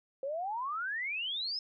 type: exponential sweep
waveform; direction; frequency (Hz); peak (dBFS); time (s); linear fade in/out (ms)
sine; up; 523.3 to 5274; -33; 0.23-1.59; 2
effects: none